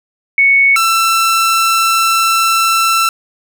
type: tone pair in turn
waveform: sine / sawtooth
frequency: 2217 / 1337.8 Hz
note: C#7 / E6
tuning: 0 / +25 cents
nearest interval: major sixth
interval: 875 cents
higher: first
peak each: -6 dBFS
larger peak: neither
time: 0.38-0.76 / 0.76-3.09 s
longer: second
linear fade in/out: 2 ms
effects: none